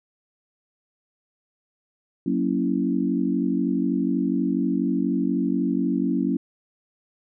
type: chord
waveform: sine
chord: F# dominant seventh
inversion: none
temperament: equal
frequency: 185 / 233.1 / 277.2 / 329.6 Hz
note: F#3 / A#3 / C#4 / E4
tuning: 0 / 0 / 0 / 0 cents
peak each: -26 / -26 / -24 / -28 dBFS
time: 2.26-6.37 s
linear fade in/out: 5 ms
effects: none